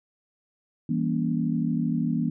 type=chord; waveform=sine; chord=E diminished seventh; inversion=none; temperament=just; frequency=164.81 / 197.78 / 237.3 / 284.8 Hz; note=E3 / G3 / Bb3 / Db4; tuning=0 / +16 / +31 / +47 cents; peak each=-27 / -32 / -26 / -31 dBFS; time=0.89-2.3 s; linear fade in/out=5 ms; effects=none